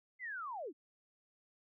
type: linear sweep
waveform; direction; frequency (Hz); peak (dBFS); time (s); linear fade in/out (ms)
sine; down; 2100 to 246.9; -40; 0.19-0.73; 50
effects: none